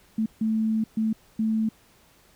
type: tone bursts at uneven times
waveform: sine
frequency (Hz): 220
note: A3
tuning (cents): 0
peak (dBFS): -21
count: 4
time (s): 0.18-0.26 / 0.41-0.84 / 0.97-1.13 / 1.39-1.69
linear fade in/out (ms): 5
effects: pink hiss -58 dBFS RMS until 2.35 s